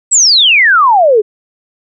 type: exponential sweep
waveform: sine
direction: down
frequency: 8100 to 400 Hz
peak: -4 dBFS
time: 0.11-1.22 s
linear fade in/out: 20 ms
effects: none